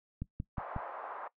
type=click train; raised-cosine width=5 ms; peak=-24 dBFS; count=4; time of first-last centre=0.22-0.763 s; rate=5.52 Hz
type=band-pass noise; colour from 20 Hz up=pink; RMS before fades=-43 dBFS; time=0.57-1.28 s; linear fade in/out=5 ms; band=630 to 1300 Hz; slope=24 dB/octave
effects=noise-tail reverb RT60 0.1 s tail -19 dB re dry